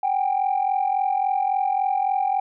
sine tone pair together, 761.4 / 805 Hz, F#5 / G5, +49 / +46 cents, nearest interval minor second, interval 97 cents, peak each -21 dBFS, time 0.03-2.4 s, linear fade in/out 5 ms, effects tanh soft clip ceiling -14 dBFS

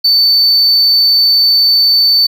triangle tone, 4528 Hz, C#8, 36 cents sharp, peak -5 dBFS, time 0.04-2.27 s, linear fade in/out 10 ms, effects none

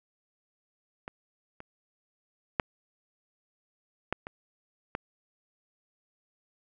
clicks, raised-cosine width 0.5 ms, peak -23 / -28 / -9 / -13 / -23 / -16 dBFS, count 6, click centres 1.079 / 1.604 / 2.598 / 4.126 / 4.269 / 4.951 s, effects none

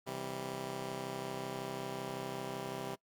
10% pulse chord, C major, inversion none, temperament just, 130.81 / 163.52 / 196.22 Hz, C3 / E3 / G3, 0 / -14 / +2 cents, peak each -35 / -38 / -36 dBFS, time 0.06-2.96 s, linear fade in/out 20 ms, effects noise-tail reverb RT60 0.1 s tail -22 dB re dry + Opus 48 kbps

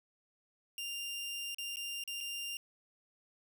sawtooth tone with dropouts, 2794 Hz, F7, in tune, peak -35 dBFS, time 0.78-2.57 s, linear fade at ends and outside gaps 1 ms, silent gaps 1.546-1.584 / 1.759-1.769 / 2.038-2.076 / 2.205-2.209 s, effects none

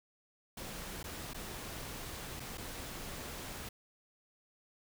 pink noise with dropouts, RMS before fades -44 dBFS, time 0.57-3.69 s, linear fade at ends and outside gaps 5 ms, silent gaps 1.03-1.04 / 1.335-1.344 / 2.398-2.401 / 2.575-2.579 s, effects none

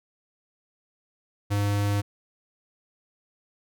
square tone, 101.9 Hz, G#2, 32 cents flat, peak -23 dBFS, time 1.5-2.02 s, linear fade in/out 20 ms, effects none

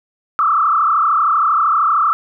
sine tone with frequency modulation, 1243 Hz, D#6, 2 cents flat, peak -11 dBFS, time 0.39-2.13 s, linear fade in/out 0 ms, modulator 32.9 Hz, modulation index 3, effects none

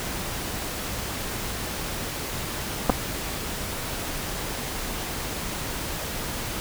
clicks, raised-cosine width 1 ms, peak -4 dBFS, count 2, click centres 2.896 / 2.9 s, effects pink hiss -31 dBFS RMS until 6.6 s

